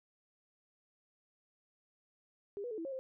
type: tone with pitch steps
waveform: sine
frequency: 403.7 / 486.2 / 434.4 / 329.4 / 544 / 523 Hz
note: G#4 / B4 / A4 / E4 / C#5 / C5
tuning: -49 / -27 / -22 / -1 / -33 / -1 cents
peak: -38 dBFS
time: 2.57-2.99 s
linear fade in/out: 0 ms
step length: 70 ms
effects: none